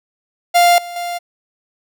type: tone with level steps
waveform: 45% pulse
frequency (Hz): 698.5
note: F5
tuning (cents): 0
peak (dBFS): -8 / -27 / -21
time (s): 0.54-1.19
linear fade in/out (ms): 20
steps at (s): 0.78 / 0.96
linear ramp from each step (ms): 2
effects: none